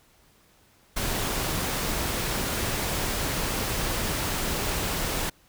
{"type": "noise", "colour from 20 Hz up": "pink", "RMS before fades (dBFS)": -28, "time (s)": [0.96, 5.3], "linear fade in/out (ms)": 10, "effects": ["pink hiss -60 dBFS RMS until 5.48 s"]}